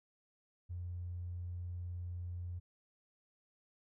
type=tone with tanh clipping; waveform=triangle; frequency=88.1 Hz; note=F2; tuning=16 cents sharp; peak=-39 dBFS; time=0.69-2.6 s; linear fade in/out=20 ms; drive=2 dB; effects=none